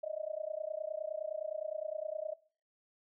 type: tone with amplitude modulation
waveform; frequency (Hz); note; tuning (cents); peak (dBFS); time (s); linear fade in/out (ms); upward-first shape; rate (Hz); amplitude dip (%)
sine; 622.3; D#5; 0; -32; 0.03-2.34; 10; sine; 29.7; 95
effects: noise-tail reverb RT60 0.4 s tail -20 dB re dry